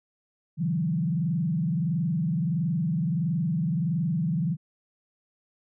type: tone with frequency modulation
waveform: sine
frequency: 164.81 Hz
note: E3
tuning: in tune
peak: -23 dBFS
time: 0.57-4.57 s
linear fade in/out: 50 ms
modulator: 21.5 Hz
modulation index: 1.1
effects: none